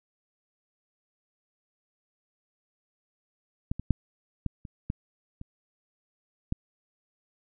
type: clicks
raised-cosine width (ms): 5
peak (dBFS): -16 / -22 / -9 / -16 / -28 / -17 / -27 / -15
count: 8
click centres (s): 3.715 / 3.796 / 3.907 / 4.463 / 4.652 / 4.901 / 5.414 / 6.524
effects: none